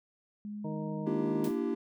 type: tone with vibrato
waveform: sine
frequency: 207.4 Hz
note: G#3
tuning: 2 cents flat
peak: -37 dBFS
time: 0.45-1.51 s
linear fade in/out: 0 ms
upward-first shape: sine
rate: 1.5 Hz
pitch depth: 11 cents each way
type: harmonic tone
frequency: 155.56 Hz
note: D#3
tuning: in tune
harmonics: 1 / 2 / 3 / 4 / 6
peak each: -38 / -41 / -43 / -44 / -46 dBFS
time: 0.64-1.49 s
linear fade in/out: 10 ms
type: chord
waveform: triangle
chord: E half-diminished seventh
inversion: second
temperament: equal with one note detuned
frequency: 233.1 / 293.7 / 336.9 / 392 Hz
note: Bb3 / D4 / E4 / G4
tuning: 0 / 0 / +38 / 0 cents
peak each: -33 dBFS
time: 1.06-1.75 s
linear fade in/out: 10 ms
type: noise with exponential decay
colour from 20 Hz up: white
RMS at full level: -43 dBFS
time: 1.44-1.63 s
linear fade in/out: 2 ms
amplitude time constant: 41 ms
effects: none